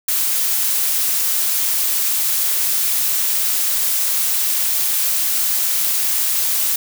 blue noise, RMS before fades -18 dBFS, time 0.08-6.76 s, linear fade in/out 5 ms, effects none

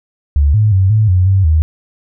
sine tone with pitch steps, 71.8 / 107.1 / 95.2 / 108.5 / 91.3 / 96.4 / 78.7 Hz, D2 / A2 / F#2 / A2 / F#2 / G2 / D#2, -39 / -46 / +50 / -24 / -23 / -28 / +20 cents, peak -7 dBFS, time 0.36-1.62 s, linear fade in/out 0 ms, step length 180 ms, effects none

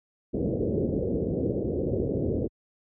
white low-pass noise, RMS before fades -27 dBFS, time 0.33-2.48 s, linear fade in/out 20 ms, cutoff 510 Hz, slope 48 dB/octave, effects high-pass 60 Hz 12 dB/octave

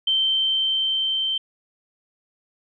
sine tone with level ramp, 3115 Hz, G7, 12 cents flat, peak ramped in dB -17 to -21 dBFS, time 0.07-1.38 s, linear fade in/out 5 ms, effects none

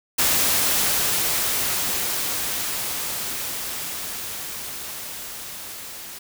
white noise with level ramp, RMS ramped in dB -19 to -37 dBFS, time 0.18-6.19 s, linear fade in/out 10 ms, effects none

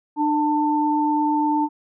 sine tone pair together, 300 / 891.5 Hz, D4 / A5, +37 / +22 cents, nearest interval octave + perfect fifth, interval 1885 cents, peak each -20 dBFS, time 0.16-1.69 s, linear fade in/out 50 ms, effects none

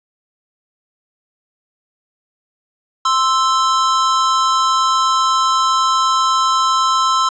square tone pair together, 1046.5 / 1318.5 Hz, C6 / E6, 0 / 0 cents, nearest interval major third, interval 400 cents, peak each -16 dBFS, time 3.05-7.29 s, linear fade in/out 5 ms, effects resampled to 16000 Hz + 8-bit

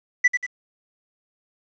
triangle tone with echo, 1975.5 Hz, B6, in tune, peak -10 dBFS, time 0.24-0.28 s, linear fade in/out 10 ms, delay 93 ms, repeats 2, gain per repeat -7 dB, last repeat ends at 0.466 s, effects resampled to 16000 Hz + 8-bit

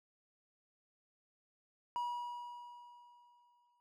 triangle tone with exponential decay, 965 Hz, B5, 40 cents flat, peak -32 dBFS, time 1.96-3.8 s, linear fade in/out 0 ms, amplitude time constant 400 ms, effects none

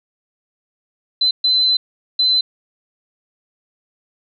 sine tone bursts at uneven times, 4046 Hz, B7, 41 cents sharp, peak -12 dBFS, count 3, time 1.21-1.31 / 1.44-1.77 / 2.19-2.41 s, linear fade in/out 5 ms, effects none

